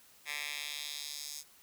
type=tone with high-pass filter sweep; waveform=10% pulse; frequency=146.83 Hz; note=D3; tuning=in tune; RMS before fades=-41 dBFS; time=0.25-1.44 s; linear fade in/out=50 ms; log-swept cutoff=2000 to 6100 Hz; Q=1.7; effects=white hiss -61 dBFS RMS until 1.62 s